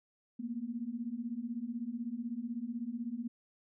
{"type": "beating tone pair", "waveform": "sine", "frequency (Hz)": [225.9, 241.9], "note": ["A3", "B3"], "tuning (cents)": [46, -36], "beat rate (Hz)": 16, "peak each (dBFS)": [-40, -38], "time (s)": [0.39, 3.28], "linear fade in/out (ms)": 10, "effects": []}